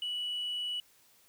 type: tone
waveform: sine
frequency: 2947 Hz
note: F#7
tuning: 8 cents flat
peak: -31 dBFS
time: 0.02-0.8 s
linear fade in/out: 2 ms
effects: tanh soft clip ceiling -30 dBFS + white hiss -64 dBFS RMS until 1.28 s